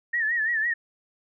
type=tone with vibrato; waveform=sine; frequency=1819 Hz; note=A#6; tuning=43 cents flat; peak=-22 dBFS; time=0.13-0.74 s; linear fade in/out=10 ms; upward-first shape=sine; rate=5.9 Hz; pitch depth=100 cents each way; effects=none